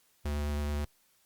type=tone with vibrato; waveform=square; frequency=73.42 Hz; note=D2; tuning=in tune; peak=-31 dBFS; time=0.25-0.85 s; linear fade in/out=5 ms; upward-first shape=square; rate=9.3 Hz; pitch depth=8 cents each way; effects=white hiss -68 dBFS RMS until 1.25 s + Opus 48 kbps